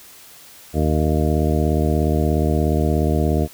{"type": "harmonic tone", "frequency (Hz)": 76.9, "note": "D#2", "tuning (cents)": -20, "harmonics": [1, 2, 3, 4, 5, 6, 8, 9], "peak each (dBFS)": [-19, -22, -24, -25, -26, -27, -28, -29], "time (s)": [0.73, 3.48], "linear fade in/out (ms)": 50, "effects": ["white hiss -44 dBFS RMS until 3.53 s"]}